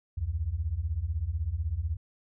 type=beating tone pair; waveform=sine; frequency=70.1 / 86.1 Hz; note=C#2 / F2; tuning=+20 / -24 cents; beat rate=16 Hz; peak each=-32 / -30 dBFS; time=0.17-1.97 s; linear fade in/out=10 ms; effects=none